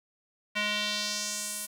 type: tone with band-pass filter sweep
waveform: square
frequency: 208.9 Hz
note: G#3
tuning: 10 cents sharp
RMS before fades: -32 dBFS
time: 0.55-1.67 s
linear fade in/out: 20 ms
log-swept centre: 2400 to 11000 Hz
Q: 1.9
effects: 9-bit